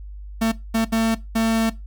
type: tone bursts at uneven times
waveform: 45% pulse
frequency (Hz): 224.8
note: A3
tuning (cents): +37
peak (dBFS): -17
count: 4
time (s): 0.41-0.52 / 0.74-0.85 / 0.92-1.15 / 1.35-1.7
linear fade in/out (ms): 10
effects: noise-tail reverb RT60 0.2 s tail -18 dB re dry + added 50 Hz sine -33 dBFS peak until 1.86 s